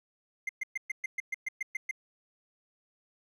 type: tone bursts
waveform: triangle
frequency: 2093 Hz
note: C7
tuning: in tune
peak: -28 dBFS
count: 11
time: 0.47-1.912 s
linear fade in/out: 5 ms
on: 22 ms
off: 120 ms
effects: none